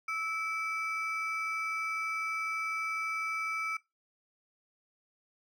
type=ring-modulated tone; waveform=triangle; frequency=1808 Hz; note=A6; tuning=47 cents sharp; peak=-27 dBFS; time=0.08-3.77 s; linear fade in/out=5 ms; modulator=498 Hz; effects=noise-tail reverb RT60 0.2 s tail -19 dB re dry